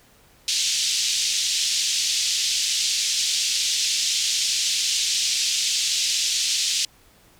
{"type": "band-pass noise", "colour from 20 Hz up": "white", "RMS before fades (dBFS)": -23, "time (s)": [0.48, 6.85], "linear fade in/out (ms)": 2, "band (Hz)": [2900, 6700], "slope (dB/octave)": 24, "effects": ["pink hiss -55 dBFS RMS until 7.39 s"]}